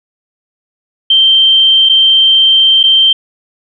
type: tone with dropouts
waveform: sine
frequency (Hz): 3136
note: G7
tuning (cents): 0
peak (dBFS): -4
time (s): 1.1-3.13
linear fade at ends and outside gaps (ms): 5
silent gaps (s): 1.89-1.895 / 2.831-2.837
effects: none